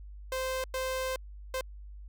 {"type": "tone bursts at uneven times", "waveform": "sawtooth", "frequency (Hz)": 520, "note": "C5", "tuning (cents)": -11, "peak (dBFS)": -27, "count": 3, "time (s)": [[0.32, 0.64], [0.74, 1.16], [1.54, 1.61]], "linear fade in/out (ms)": 2, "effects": ["added 50 Hz sine -43 dBFS peak until 2.08 s"]}